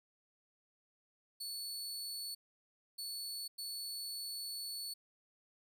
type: tone bursts at uneven times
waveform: sawtooth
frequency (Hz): 4435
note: C#8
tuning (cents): 0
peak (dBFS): -38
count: 3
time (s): 1.4-2.35 / 2.98-3.48 / 3.58-4.94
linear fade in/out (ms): 10
effects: none